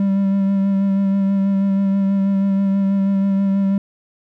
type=tone with vibrato; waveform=triangle; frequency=196 Hz; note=G3; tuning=in tune; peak=-12 dBFS; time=0-3.78 s; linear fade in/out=2 ms; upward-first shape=sine; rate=6.2 Hz; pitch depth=19 cents each way; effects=none